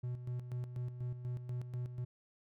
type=tone with tremolo; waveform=triangle; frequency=123.47 Hz; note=B2; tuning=in tune; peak=-34 dBFS; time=0.03-2.05 s; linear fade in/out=10 ms; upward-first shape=square; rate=4.1 Hz; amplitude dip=60%; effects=none